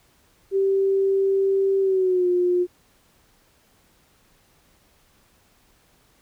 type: tone with pitch glide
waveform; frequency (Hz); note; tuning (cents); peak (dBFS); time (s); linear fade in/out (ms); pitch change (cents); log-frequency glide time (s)
sine; 389.2 to 356.9; G4 to F4; -12 to +38; -17; 0.51-2.67; 50; -150; 1.8-2.28
effects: pink hiss -60 dBFS RMS until 6.21 s